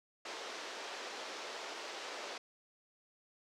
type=band-pass noise; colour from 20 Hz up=pink; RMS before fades=-45 dBFS; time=0.25-2.38 s; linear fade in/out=5 ms; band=380 to 6100 Hz; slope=24 dB/octave; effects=none